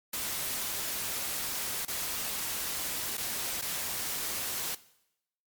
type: noise with dropouts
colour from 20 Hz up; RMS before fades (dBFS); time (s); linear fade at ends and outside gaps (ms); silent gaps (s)
white; -34; 0.13-4.75; 5; 1.852-1.88 / 3.171-3.178 / 3.614-3.621
effects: noise-tail reverb RT60 0.8 s tail -18 dB re dry + MP3 96 kbps